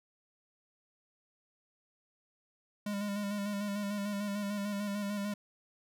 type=tone with vibrato; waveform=square; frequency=203.5 Hz; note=G#3; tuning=35 cents flat; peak=-34 dBFS; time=2.86-5.34 s; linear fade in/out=5 ms; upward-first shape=square; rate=6.7 Hz; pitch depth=29 cents each way; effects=none